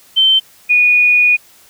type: tone pair in turn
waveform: sine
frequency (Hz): 3099 / 2460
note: G7 / D#7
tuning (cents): -21 / -20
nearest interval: major third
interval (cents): 399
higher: first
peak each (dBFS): -7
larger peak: neither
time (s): 0.16-0.4 / 0.69-1.37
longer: second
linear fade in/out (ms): 20
effects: white hiss -46 dBFS RMS until 1.69 s

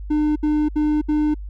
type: tone bursts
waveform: triangle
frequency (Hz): 301.7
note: D4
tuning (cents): +47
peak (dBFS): -14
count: 4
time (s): 0.1-1.344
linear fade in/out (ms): 10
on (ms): 260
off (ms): 68
effects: added 50 Hz sine -29 dBFS peak until 1.49 s

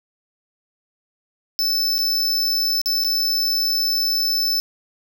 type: tone with dropouts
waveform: square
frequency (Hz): 5274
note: E8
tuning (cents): 0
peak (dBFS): -18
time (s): 1.59-4.6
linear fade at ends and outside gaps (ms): 0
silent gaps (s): 1.982-1.989 / 2.815-2.859 / 3.038-3.046
effects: none

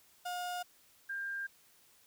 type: tone pair in turn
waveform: 35% pulse / sine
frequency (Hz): 715 / 1596.8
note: F5 / G6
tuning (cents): +41 / +32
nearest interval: octave + major second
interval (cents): 1391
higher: second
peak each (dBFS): -35 / -36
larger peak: first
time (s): 0.25-0.63 / 1.09-1.47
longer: neither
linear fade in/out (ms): 10
effects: white hiss -65 dBFS RMS until 2.06 s

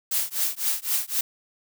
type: noise with tremolo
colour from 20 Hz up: blue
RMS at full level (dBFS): -22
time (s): 0.11-1.21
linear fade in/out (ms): 5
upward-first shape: triangle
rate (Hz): 3.9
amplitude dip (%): 100
effects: none

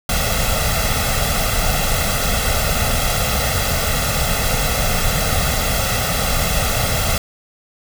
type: noise with comb filter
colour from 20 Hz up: pink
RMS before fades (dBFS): -18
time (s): 0.09-7.18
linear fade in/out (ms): 2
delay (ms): 1.5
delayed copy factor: +0.8
effects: none

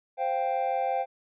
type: chord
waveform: triangle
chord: C suspended fourth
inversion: none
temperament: equal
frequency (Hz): 523.3 / 698.5 / 784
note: C5 / F5 / G5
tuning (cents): 0 / 0 / 0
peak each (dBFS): -29 / -29 / -26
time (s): 0.17-1.06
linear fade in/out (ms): 50
effects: resampled to 8000 Hz

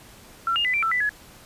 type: tone with pitch steps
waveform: sine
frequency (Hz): 1355 / 2832 / 2003 / 2351 / 1332 / 1986 / 1691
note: E6 / F7 / B6 / D7 / E6 / B6 / G#6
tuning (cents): +47 / +23 / +24 / +1 / +18 / +9 / +31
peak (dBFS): -20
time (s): 0.47-1.093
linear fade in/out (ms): 2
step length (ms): 89
effects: pink hiss -48 dBFS RMS until 1.45 s + resampled to 32000 Hz

